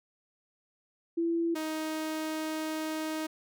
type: tone pair in turn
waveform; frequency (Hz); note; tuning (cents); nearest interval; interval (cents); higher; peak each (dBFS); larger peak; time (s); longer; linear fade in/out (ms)
sine / sawtooth; 335.2 / 313.5; E4 / D#4; +29 / +13; minor second; 116; first; -26 / -28; first; 1.17-1.55 / 1.55-3.27; second; 10
effects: none